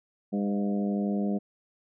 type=harmonic tone with a mistuned harmonic; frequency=101.5 Hz; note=G#2; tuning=39 cents flat; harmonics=2 / 3 / 4 / 5 / 6 / 7; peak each=-26 / -35 / -37 / -39 / -40 / -42 dBFS; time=0.32-1.39 s; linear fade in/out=20 ms; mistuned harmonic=6; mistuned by=+26 cents; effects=none